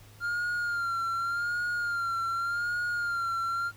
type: tone with vibrato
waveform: triangle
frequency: 1396.9 Hz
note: F6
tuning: in tune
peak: -26 dBFS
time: 0.2-3.72 s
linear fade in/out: 50 ms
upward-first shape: sine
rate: 0.86 Hz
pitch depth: 49 cents each way
effects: added 105 Hz sine -52 dBFS peak until 3.76 s + pink hiss -56 dBFS RMS until 3.76 s